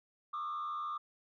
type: tone with frequency modulation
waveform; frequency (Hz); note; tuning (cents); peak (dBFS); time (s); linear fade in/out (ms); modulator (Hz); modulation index
sine; 1200; D6; +37; -34; 0.33-0.98; 10; 86.7; 0.76
effects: tanh soft clip ceiling -34 dBFS